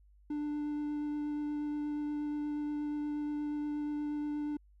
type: tone with vibrato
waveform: triangle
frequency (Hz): 296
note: D4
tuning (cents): +14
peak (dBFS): -31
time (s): 0.3-4.57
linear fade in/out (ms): 5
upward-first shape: triangle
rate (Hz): 8.4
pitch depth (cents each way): 10
effects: added 50 Hz sine -59 dBFS peak until 4.8 s